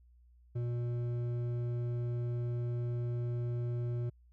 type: tone with hard clipping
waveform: sine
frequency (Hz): 120.3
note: B2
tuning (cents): -45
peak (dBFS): -34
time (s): 0.55-4.1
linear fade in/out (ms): 10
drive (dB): 8
effects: added 60 Hz sine -59 dBFS peak until 4.32 s